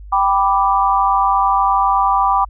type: chord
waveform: sine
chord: G major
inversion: none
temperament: equal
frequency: 784 / 987.8 / 1174.7 Hz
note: G5 / B5 / D6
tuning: 0 / 0 / 0 cents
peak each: -16 dBFS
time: 0.12-2.45 s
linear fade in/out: 10 ms
effects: added 50 Hz sine -32 dBFS peak until 2.49 s